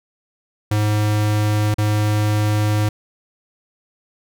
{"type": "tone with dropouts", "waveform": "square", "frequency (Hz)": 105.6, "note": "G#2", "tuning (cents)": 29, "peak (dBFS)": -16, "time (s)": [0.71, 2.89], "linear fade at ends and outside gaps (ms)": 5, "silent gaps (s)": [1.743, 1.782], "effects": []}